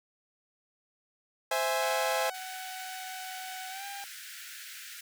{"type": "chord", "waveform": "sawtooth", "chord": "C augmented", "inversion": "none", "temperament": "equal with one note detuned", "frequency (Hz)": [521.7, 659.3, 830.6], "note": ["C5", "E5", "G#5"], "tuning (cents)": [-5, 0, 0], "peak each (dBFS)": -28, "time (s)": [1.51, 2.3], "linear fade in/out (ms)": 5}
{"type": "tone with pitch glide", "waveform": "sawtooth", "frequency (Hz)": [749, 798.1], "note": ["F#5", "G5"], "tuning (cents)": [21, 31], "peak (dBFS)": -36, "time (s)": [1.82, 4.04], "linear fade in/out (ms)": 0, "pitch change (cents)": 110, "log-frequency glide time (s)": [3.69, 3.85]}
{"type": "high-pass noise", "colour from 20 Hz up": "pink", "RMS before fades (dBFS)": -45, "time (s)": [2.34, 5.01], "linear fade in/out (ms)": 5, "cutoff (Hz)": 1400, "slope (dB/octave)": 96}
{"effects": []}